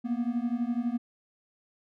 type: beating tone pair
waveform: triangle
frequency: 233.1 / 245.1 Hz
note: A#3 / B3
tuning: 0 / -13 cents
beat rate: 12 Hz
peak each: -28 dBFS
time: 0.04-0.98 s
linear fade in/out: 20 ms
effects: none